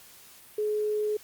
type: tone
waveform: sine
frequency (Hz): 423.5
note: G#4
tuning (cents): +34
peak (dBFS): -25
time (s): 0.58-1.17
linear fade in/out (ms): 5
effects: white hiss -52 dBFS RMS until 1.23 s + Opus 48 kbps